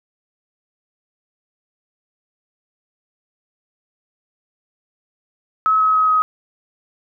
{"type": "tone with pitch steps", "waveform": "sine", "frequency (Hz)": [1287, 1278.8, 1270.7, 1262.7], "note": ["E6", "D#6", "D#6", "D#6"], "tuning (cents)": [-42, 47, 36, 25], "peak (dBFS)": -12, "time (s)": [5.66, 6.22], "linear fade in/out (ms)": 0, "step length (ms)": 140, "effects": []}